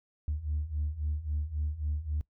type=beating tone pair; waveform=sine; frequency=73 / 76.7 Hz; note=D2 / D#2; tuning=-10 / -24 cents; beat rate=3.7 Hz; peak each=-34 / -31 dBFS; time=0.28-2.21 s; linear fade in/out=0 ms; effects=noise-tail reverb RT60 0.1 s tail -22 dB re dry + tanh soft clip ceiling -24 dBFS